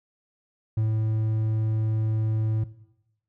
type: tone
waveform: triangle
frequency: 109.6 Hz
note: A2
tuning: 6 cents flat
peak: -19 dBFS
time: 0.77-2.64 s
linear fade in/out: 5 ms
effects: noise-tail reverb RT60 0.9 s tail -17 dB re dry